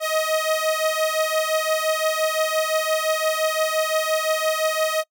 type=beating tone pair; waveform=sawtooth; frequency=627 / 632.8 Hz; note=D#5 / D#5; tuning=+13 / +29 cents; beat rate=5.8 Hz; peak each=-19 dBFS; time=0-5.04 s; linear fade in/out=50 ms; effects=noise-tail reverb RT60 0.1 s tail -24 dB re dry